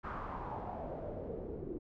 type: noise with low-pass filter sweep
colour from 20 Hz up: pink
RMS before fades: -42 dBFS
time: 0.03-1.79 s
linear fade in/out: 20 ms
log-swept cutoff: 1300 to 350 Hz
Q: 3.5
effects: none